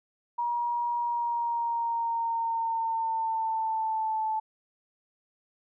sine tone with pitch glide, 953 to 873.9 Hz, A#5 to A5, +38 to -12 cents, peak -26 dBFS, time 0.38-4.4 s, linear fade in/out 10 ms, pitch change -150 cents, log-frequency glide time 0.97-4.24 s, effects none

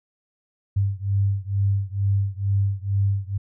sine beating tone pair, 98.2 / 100.4 Hz, G2 / G2, +4 / +42 cents, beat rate 2.2 Hz, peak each -22 / -23 dBFS, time 0.76-3.38 s, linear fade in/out 10 ms, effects none

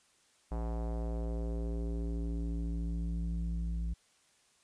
square tone with low-pass filter sweep, 57 Hz, A#1, 38 cents flat, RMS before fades -35 dBFS, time 0.51-3.94 s, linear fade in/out 10 ms, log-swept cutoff 860 to 130 Hz, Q 1.8, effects white hiss -68 dBFS RMS until 4.63 s + resampled to 22050 Hz

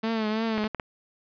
sawtooth tone with vibrato, 219.9 Hz, A3, 1 cent flat, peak -21 dBFS, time 0.03-0.68 s, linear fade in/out 10 ms, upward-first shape triangle, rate 3 Hz, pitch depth 68 cents each way
clicks, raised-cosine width 0.5 ms, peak -15 dBFS, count 4, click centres 0.58 / 0.641 / 0.747 / 0.798 s
effects resampled to 11025 Hz + 8-bit

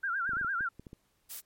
sine tone with vibrato, 1480 Hz, F#6, in tune, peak -29 dBFS, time 0.03-0.69 s, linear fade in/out 10 ms, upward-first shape sine, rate 8.8 Hz, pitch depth 160 cents each way
clicks, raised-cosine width 3 ms, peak -33 dBFS, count 9, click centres 0.293 / 0.334 / 0.369 / 0.413 / 0.447 / 0.608 / 0.796 / 0.868 / 0.931 s
blue noise, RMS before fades -41 dBFS, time 1.29-1.41 s, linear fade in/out 20 ms
effects pink hiss -73 dBFS RMS until 1.45 s + MP3 64 kbps

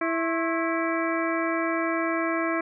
harmonic tone with a mistuned harmonic, 329.6 Hz, E4, in tune, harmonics 1 / 2 / 3 / 4 / 5 / 6 / 7, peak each -27 / -30 / -32 / -33 / -34 / -35 / -35 dBFS, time 0.01-2.61 s, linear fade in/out 5 ms, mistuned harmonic 3, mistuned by +150 cents, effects none

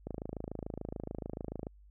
click train, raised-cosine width 2 ms, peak -25 dBFS, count 44, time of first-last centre 0.07-1.669 s, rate 26.9 Hz, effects added 50 Hz sine -55 dBFS peak until 1.9 s

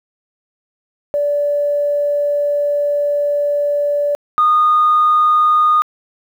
sine tone pair in turn, 580 / 1229 Hz, D5 / D#6, -22 / -22 cents, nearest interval octave + minor second, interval 1300 cents, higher second, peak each -13 / -8 dBFS, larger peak second, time 1.14-4.15 / 4.38-5.82 s, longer first, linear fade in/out 0 ms, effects tanh soft clip ceiling -5 dBFS + 8-bit

